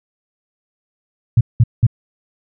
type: tone bursts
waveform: sine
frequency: 115.9 Hz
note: A#2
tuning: 10 cents flat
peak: -6 dBFS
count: 3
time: 1.37-1.867 s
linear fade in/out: 5 ms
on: 39 ms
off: 190 ms
effects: none